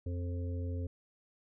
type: harmonic tone with a mistuned harmonic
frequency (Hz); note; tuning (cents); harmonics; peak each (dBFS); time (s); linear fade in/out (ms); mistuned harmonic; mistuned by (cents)
87.31; F2; 0; 1 / 3 / 5 / 6; -34 / -44 / -48 / -50; 0.06-0.87; 5; 6; +18
effects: none